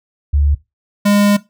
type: tone pair in turn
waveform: sine / square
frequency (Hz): 72.2 / 204.2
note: D2 / G#3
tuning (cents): -29 / -29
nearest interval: octave + tritone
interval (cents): 1800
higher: second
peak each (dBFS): -10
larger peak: neither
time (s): 0.33-0.55 / 1.05-1.37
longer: second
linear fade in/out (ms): 10
effects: noise-tail reverb RT60 0.2 s tail -17 dB re dry